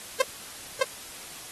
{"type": "tone with echo", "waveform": "sawtooth", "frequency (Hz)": 527, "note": "C5", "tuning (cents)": 12, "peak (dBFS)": -13, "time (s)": [0.2, 0.22], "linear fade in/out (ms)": 5, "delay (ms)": 610, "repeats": 1, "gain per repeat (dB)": -2, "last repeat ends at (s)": 0.83, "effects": ["white hiss -42 dBFS RMS until 1.51 s", "AAC 32 kbps"]}